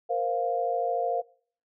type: chord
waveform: sine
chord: Bb suspended second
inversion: none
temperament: equal with one note detuned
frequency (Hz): 469.9 / 523.3 / 698.5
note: Bb4 / C5 / F5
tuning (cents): +14 / 0 / 0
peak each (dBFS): -30 / -31 / -27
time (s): 0.09-1.22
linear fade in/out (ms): 20
effects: noise-tail reverb RT60 0.5 s tail -23 dB re dry